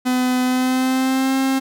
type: tone with pitch glide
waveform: 45% pulse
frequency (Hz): 252.4 to 266.5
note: B3 to C4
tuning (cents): +38 to +32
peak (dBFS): -16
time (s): 0.05-1.6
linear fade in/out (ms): 20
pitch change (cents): +94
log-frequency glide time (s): 0.42-1.36
effects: none